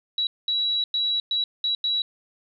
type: tone bursts at uneven times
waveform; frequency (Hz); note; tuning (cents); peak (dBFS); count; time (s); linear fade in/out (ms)
sine; 3903; B7; -21; -21; 6; 0.18-0.27 / 0.48-0.84 / 0.94-1.2 / 1.31-1.44 / 1.64-1.75 / 1.84-2.02; 2
effects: none